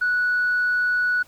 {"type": "tone", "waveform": "sine", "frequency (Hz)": 1473, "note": "F#6", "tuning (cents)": -8, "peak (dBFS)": -17, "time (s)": [0.01, 1.23], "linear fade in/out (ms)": 10, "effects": ["tanh soft clip ceiling -15 dBFS", "pink hiss -53 dBFS RMS until 1.27 s"]}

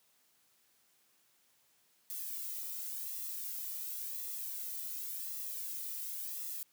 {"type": "noise with flanger", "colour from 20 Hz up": "violet", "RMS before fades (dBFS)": -41, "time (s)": [2.1, 6.63], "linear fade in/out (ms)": 0, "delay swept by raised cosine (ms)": [1.3, 1.84], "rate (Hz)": 0.92, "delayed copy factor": -0.75, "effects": ["white hiss -71 dBFS RMS until 6.72 s", "high-pass 100 Hz 12 dB/octave"]}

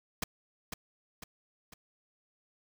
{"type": "noise with echo", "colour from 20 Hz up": "pink", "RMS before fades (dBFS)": -32, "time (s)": [0.22, 0.24], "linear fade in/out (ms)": 5, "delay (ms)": 500, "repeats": 3, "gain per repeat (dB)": -6, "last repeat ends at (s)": 1.74, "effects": []}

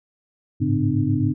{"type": "tone cluster", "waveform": "sine", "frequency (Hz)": [102.5, 110.2, 139.9, 256.2, 302.5], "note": ["G#2", "A2", "C#3", "C4", "D#4"], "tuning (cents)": [-22, 3, 16, -36, -49], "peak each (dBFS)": -24, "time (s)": [0.6, 1.34], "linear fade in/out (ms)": 20, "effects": []}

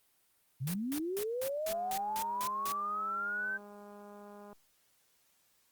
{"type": "linear sweep", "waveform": "sine", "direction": "up", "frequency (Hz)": [119.5, 1562], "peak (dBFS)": -33, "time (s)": [0.6, 3.58], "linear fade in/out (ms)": 20}
{"type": "noise bursts", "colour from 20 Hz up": "white", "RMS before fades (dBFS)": -40, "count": 9, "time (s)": [0.67, 2.722], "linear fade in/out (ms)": 2, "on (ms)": 68, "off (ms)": 180}
{"type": "click train", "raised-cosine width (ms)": 1, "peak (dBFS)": -39, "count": 583, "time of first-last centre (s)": [1.69, 4.529], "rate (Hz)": 205}
{"effects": ["white hiss -71 dBFS RMS until 5.71 s", "Opus 32 kbps"]}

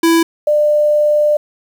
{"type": "tone pair in turn", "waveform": ["square", "sine"], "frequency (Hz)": [331.4, 596.8], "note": ["E4", "D5"], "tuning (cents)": [9, 28], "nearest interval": "minor seventh", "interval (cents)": 1019, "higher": "second", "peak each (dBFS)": -9, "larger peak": "neither", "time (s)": [[0.03, 0.23], [0.47, 1.37]], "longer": "second", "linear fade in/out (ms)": 5, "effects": ["7-bit"]}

